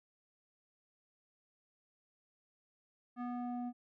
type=tone with low-pass filter sweep; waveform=square; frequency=244.4 Hz; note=B3; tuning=18 cents flat; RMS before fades=-40 dBFS; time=3.16-3.73 s; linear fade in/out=50 ms; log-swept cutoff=1300 to 570 Hz; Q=1.8; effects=none